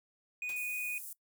triangle tone, 2476 Hz, D#7, 9 cents flat, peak -33 dBFS, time 0.42-0.98 s, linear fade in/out 2 ms
white noise with exponential decay, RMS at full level -44 dBFS, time 0.49-0.65 s, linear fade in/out 2 ms, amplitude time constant 34 ms
pink high-pass noise, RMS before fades -45 dBFS, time 0.56-1.13 s, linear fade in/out 2 ms, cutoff 9100 Hz, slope 24 dB/octave
effects noise-tail reverb RT60 0.1 s tail -21 dB re dry

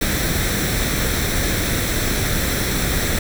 pink noise with comb filter, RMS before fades -20 dBFS, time 0.01-3.19 s, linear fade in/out 5 ms, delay 0.52 ms, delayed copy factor +0.55, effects none

